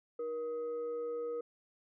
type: tone with frequency modulation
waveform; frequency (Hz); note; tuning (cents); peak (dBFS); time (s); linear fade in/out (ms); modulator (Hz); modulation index
sine; 475.4; A#4; +34; -35; 0.19-1.41; 5; 786; 0.31
effects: none